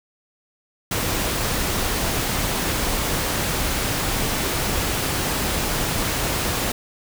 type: noise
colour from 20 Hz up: pink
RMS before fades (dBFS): -23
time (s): 0.91-6.72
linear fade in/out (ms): 5
effects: none